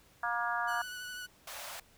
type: harmonic tone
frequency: 236.9 Hz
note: A#3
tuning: 28 cents sharp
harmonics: 3 / 4 / 5 / 6 / 7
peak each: -37 / -37 / -37 / -37 / -37 dBFS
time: 0.23-0.82 s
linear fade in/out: 5 ms
type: tone with vibrato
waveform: sawtooth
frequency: 1480 Hz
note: F#6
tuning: in tune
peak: -37 dBFS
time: 0.67-1.27 s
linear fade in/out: 20 ms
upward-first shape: sine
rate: 12 Hz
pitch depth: 18 cents each way
type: high-pass noise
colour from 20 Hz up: pink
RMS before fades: -44 dBFS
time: 1.47-1.8 s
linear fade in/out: 5 ms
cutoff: 530 Hz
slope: 96 dB/octave
effects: pink hiss -63 dBFS RMS until 1.97 s